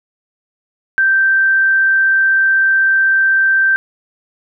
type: tone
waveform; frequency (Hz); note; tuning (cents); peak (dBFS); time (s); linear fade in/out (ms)
sine; 1564; G6; -4; -9; 0.98-3.76; 0
effects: none